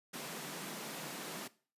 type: high-pass noise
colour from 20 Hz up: pink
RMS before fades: -44 dBFS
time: 0.13-1.48 s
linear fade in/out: 10 ms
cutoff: 140 Hz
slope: 96 dB/octave
effects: noise-tail reverb RT60 0.4 s tail -19 dB re dry + resampled to 32000 Hz